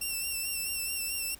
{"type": "tone with vibrato", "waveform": "5% pulse", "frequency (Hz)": 2709, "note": "E7", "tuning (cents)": 47, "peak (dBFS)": -23, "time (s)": [0.01, 1.35], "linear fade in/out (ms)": 5, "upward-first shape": "sine", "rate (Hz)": 4.6, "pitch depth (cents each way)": 41, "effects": ["added 50 Hz sine -55 dBFS peak until 1.39 s", "pink hiss -54 dBFS RMS until 1.39 s"]}